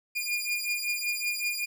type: beating tone pair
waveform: sawtooth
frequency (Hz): 2420 / 2425.3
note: D#7 / D#7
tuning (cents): -49 / -45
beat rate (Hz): 5.3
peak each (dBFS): -28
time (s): 0.15-1.66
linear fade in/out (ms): 20
effects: none